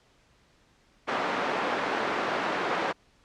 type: band-pass noise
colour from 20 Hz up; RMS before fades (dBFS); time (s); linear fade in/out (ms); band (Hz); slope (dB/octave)
white; -29; 1.07-2.93; 20; 280 to 1300; 12
effects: pink hiss -63 dBFS RMS until 3.24 s + low-pass 6000 Hz 12 dB/octave